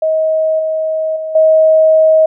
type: tone with level steps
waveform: sine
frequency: 633 Hz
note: D#5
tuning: 30 cents sharp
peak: -10 / -13 / -18 / -5 dBFS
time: 0.02-2.26 s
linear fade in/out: 5 ms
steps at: 0.59 / 1.16 / 1.35 s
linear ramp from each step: 5 ms
effects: none